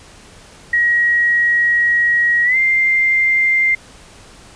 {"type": "tone with pitch glide", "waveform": "sine", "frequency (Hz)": [1900, 2096], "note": ["A#6", "C7"], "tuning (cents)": [33, 2], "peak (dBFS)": -11, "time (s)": [0.73, 3.75], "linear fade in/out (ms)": 5, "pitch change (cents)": 169, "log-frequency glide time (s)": [2.44, 2.57], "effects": ["pink hiss -42 dBFS RMS until 4.55 s", "resampled to 22050 Hz"]}